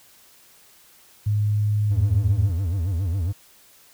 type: tone with pitch glide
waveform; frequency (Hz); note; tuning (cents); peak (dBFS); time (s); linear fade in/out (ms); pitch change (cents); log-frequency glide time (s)
sine; 104.6 to 105.21; G#2 to G#2; +13 to +23; -18; 1.26-2.5; 10; +10; 1.38-2.35
type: tone with vibrato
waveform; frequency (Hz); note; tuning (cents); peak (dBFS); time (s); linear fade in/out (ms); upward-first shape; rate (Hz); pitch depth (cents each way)
triangle; 90.1; F#2; -45; -19; 1.9-3.33; 20; sine; 7.3; 200
effects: white hiss -53 dBFS RMS until 3.93 s